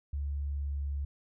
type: tone with pitch glide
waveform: sine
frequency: 71.2 to 70.67 Hz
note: C#2 to C#2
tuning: +47 to +34 cents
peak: -31 dBFS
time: 0.13-1.05 s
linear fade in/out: 5 ms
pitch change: -13 cents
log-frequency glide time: 0.46-0.79 s
effects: none